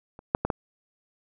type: clicks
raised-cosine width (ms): 1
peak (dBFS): -29 / -6 / -11 / -11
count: 4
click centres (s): 0.191 / 0.349 / 0.45 / 0.502
effects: none